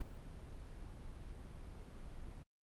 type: noise with ADSR envelope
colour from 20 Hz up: brown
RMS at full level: -37 dBFS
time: 0-2.44 s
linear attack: 14 ms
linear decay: 8 ms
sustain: -13 dB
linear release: 24 ms
effects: Opus 32 kbps